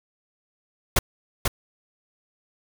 pink noise with echo, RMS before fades -18 dBFS, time 0.96-0.99 s, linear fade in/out 5 ms, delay 490 ms, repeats 1, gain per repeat -4 dB, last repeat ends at 1.48 s, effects none

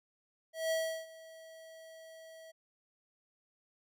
square tone with ADSR envelope, 647 Hz, E5, 32 cents flat, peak -30 dBFS, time 0.53-2.52 s, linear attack 180 ms, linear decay 350 ms, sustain -21 dB, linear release 16 ms, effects none

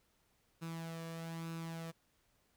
sawtooth tone with flanger, 164.81 Hz, E3, in tune, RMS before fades -44 dBFS, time 0.61-1.92 s, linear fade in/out 20 ms, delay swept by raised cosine 0.76 to 1.76 ms, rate 1.1 Hz, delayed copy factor +0.5, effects pink hiss -75 dBFS RMS until 2.56 s

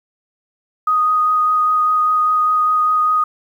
sine tone with vibrato, 1244.5 Hz, D#6, in tune, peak -12 dBFS, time 0.87-3.24 s, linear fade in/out 5 ms, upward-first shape sine, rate 5 Hz, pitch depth 9 cents each way, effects 8-bit

